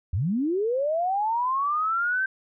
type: linear sweep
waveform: sine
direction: up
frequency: 73.42 to 1568 Hz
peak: -22 dBFS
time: 0.13-2.26 s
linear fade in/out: 5 ms
effects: none